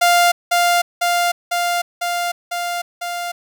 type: tone with echo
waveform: sawtooth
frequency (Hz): 699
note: F5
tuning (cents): +1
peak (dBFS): -7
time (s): 0.01-0.32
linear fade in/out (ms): 10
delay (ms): 500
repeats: 6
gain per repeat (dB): -2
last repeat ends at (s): 3.32
effects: none